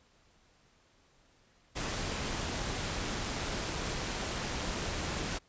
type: noise with amplitude modulation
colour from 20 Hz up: pink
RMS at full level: -34 dBFS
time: 1.75-5.39 s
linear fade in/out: 20 ms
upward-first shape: sine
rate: 202 Hz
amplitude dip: 30%
effects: pink hiss -66 dBFS RMS until 5.48 s + resampled to 16000 Hz